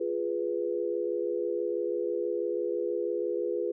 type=chord; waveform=sine; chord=F diminished; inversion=none; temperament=equal; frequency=349.2 / 415.3 / 493.9 Hz; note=F4 / Ab4 / Cb5; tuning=0 / 0 / 0 cents; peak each=-32 dBFS; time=0-3.72 s; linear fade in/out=10 ms; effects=none